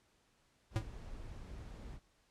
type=noise; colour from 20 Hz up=brown; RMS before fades=-48 dBFS; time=0.7-2 s; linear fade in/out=50 ms
type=tone with exponential decay; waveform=square; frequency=110 Hz; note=A2; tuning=in tune; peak=-28 dBFS; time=0.76-0.87 s; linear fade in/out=0 ms; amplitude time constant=23 ms
effects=pink hiss -73 dBFS RMS until 2.3 s + low-pass 9000 Hz 12 dB/octave